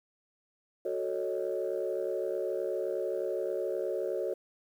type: chord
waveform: sine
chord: D# half-diminished seventh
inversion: first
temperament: equal with one note detuned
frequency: 370 / 441.3 / 554.4 / 622.3 Hz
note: F#4 / A4 / C#5 / D#5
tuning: 0 / +5 / 0 / 0 cents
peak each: -34 / -35 / -34 / -38 dBFS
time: 0.85-4.34 s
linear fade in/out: 5 ms
effects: tanh soft clip ceiling -22 dBFS + 10-bit